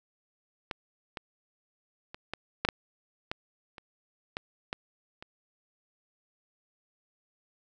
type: clicks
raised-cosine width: 0.3 ms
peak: -17 / -20 / -25 / -18 / -10 / -7 / -16 / -28 / -17 / -16 / -27 dBFS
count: 11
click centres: 0.712 / 1.172 / 2.145 / 2.336 / 2.65 / 2.688 / 3.315 / 3.782 / 4.369 / 4.729 / 5.225 s
effects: none